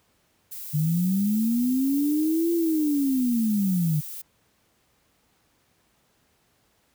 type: noise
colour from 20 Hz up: violet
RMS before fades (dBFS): -37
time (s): 0.51-4.22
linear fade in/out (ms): 10
type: linear two-way sweep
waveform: sine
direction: up then down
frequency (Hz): 146.83 to 343 to 146.83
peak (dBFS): -20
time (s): 0.73-4.01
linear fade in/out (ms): 20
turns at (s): 2.53
effects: pink hiss -66 dBFS RMS until 6.94 s + high-pass 60 Hz 12 dB/octave